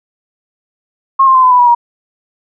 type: tone with pitch steps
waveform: sine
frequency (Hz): 1078 / 1055.8 / 1034.1 / 1012.8 / 992 / 971.5 / 951.6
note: C#6 / C6 / C6 / B5 / B5 / B5 / A#5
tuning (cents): -49 / +15 / -21 / +43 / +7 / -29 / +35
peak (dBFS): -4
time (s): 1.19-1.75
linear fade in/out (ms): 10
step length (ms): 80
effects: none